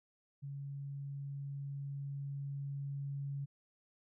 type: tone with level ramp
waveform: sine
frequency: 140 Hz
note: C#3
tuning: 18 cents sharp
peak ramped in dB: -41 to -37 dBFS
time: 0.42-3.46 s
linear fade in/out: 20 ms
effects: none